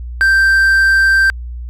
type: tone with quantisation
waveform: triangle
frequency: 1568 Hz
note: G6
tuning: in tune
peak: -6 dBFS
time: 0.21-1.3 s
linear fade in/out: 0 ms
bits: 6
effects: added 60 Hz sine -23 dBFS peak until 1.69 s + resampled to 32000 Hz